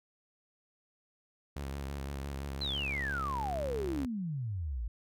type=tone with vibrato; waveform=sawtooth; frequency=69.3 Hz; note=C#2; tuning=in tune; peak=-33 dBFS; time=1.56-4.06 s; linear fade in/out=5 ms; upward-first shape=square; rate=5.9 Hz; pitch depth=38 cents each way
type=exponential sweep; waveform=sine; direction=down; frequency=4186 to 51.1 Hz; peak=-33 dBFS; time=2.61-4.88 s; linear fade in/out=5 ms
effects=none